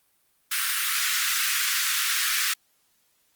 pink high-pass noise, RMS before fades -25 dBFS, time 0.51-2.54 s, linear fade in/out 10 ms, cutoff 1300 Hz, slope 48 dB/octave, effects white hiss -67 dBFS RMS until 3.35 s + Opus 32 kbps

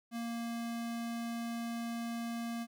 square tone, 232.9 Hz, A#3, 1 cent flat, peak -37 dBFS, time 0.11-2.67 s, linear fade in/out 50 ms, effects none

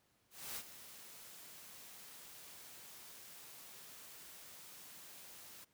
white noise with ADSR envelope, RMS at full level -43 dBFS, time 0.3-5.65 s, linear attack 270 ms, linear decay 54 ms, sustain -12 dB, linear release 15 ms, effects pink hiss -75 dBFS RMS until 5.73 s + high-pass 80 Hz 12 dB/octave

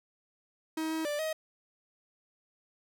45% pulse tone with pitch steps, 317.7 / 319.5 / 588 / 631 Hz, D#4 / D#4 / D5 / D#5, +36 / +46 / +2 / +24 cents, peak -31 dBFS, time 0.77-1.33 s, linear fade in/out 5 ms, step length 140 ms, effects none

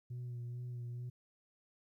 sine tone with vibrato, 121.8 Hz, B2, 24 cents flat, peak -38 dBFS, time 0.1-1.1 s, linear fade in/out 10 ms, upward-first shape sine, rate 2.3 Hz, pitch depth 26 cents each way, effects tanh soft clip ceiling -39 dBFS + 13-bit

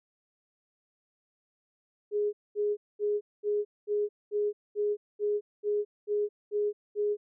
sine tone bursts, 415.3 Hz, G#4, in tune, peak -25 dBFS, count 12, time 2.11-7.17 s, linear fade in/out 50 ms, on 220 ms, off 220 ms, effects none

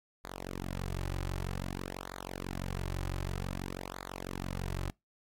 sawtooth tone with flanger, 46.05 Hz, F#1, 7 cents flat, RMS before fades -38 dBFS, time 0.24-4.9 s, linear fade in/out 0 ms, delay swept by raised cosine 0.35 to 4.45 ms, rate 0.53 Hz, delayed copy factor -0.85, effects noise-tail reverb RT60 0.2 s tail -26 dB re dry + AAC 48 kbps

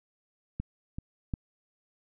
clicks, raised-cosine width 5 ms, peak -20 / -24 / -18 dBFS, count 3, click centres 0.6 / 0.985 / 1.338 s, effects none

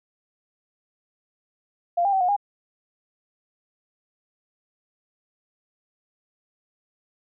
sine tone with pitch steps, 694 / 798 / 767 / 722 / 813 Hz, F5 / G5 / G5 / F#5 / G#5, -11 / +31 / -38 / -43 / -37 cents, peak -18 dBFS, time 1.97-2.365 s, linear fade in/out 10 ms, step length 79 ms, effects none

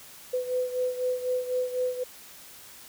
sine beating tone pair, 502 / 506 Hz, B4 / B4, +28 / +42 cents, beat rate 4 Hz, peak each -27 / -32 dBFS, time 0.33-2.04 s, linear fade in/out 10 ms, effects white hiss -48 dBFS RMS until 2.88 s

